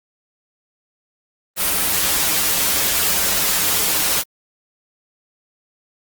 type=noise with comb filter; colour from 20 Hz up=white; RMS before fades=-18 dBFS; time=1.56-4.24 s; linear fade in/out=50 ms; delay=8.1 ms; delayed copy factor=-0.95; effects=Opus 32 kbps